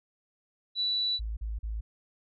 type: tone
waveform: sine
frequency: 3951 Hz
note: B7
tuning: in tune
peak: -26 dBFS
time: 0.75-1.2 s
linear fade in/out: 50 ms
type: tone bursts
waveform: sine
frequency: 54.3 Hz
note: A1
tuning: 22 cents flat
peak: -31 dBFS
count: 3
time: 1.19-1.81 s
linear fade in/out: 10 ms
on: 180 ms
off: 40 ms
effects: none